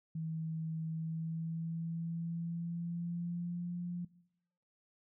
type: tone with pitch glide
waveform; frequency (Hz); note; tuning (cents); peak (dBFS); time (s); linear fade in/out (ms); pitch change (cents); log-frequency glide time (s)
sine; 160.7 to 175.24; E3 to F3; -44 to +6; -36; 0.15-4.05; 5; +150; 0.88-3.77
effects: noise-tail reverb RT60 0.8 s tail -21 dB re dry